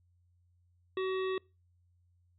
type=harmonic tone; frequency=377.2 Hz; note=F#4; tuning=33 cents sharp; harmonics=1 / 3 / 5 / 7 / 9 / 10; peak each=-31 / -41 / -45 / -48 / -50 / -51 dBFS; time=0.97-1.38 s; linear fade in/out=2 ms; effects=noise-tail reverb RT60 0.3 s tail -26 dB re dry + added 88 Hz sine -66 dBFS peak until 2.38 s